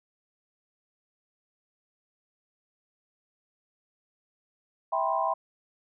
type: chord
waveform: sine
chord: C major seventh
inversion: first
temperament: just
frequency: 654.1 / 784.9 / 981.1 / 1046.5 Hz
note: E5 / G5 / B5 / C6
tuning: -14 / +2 / -12 / 0 cents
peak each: -30 dBFS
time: 4.92-5.34 s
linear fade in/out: 10 ms
effects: none